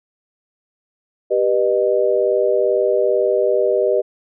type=chord; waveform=sine; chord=G augmented; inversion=none; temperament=just; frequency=392 / 490 / 612.5 Hz; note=G4 / B4 / D#5; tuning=0 / -14 / -27 cents; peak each=-18 dBFS; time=1.3-4.02 s; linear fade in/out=20 ms; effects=none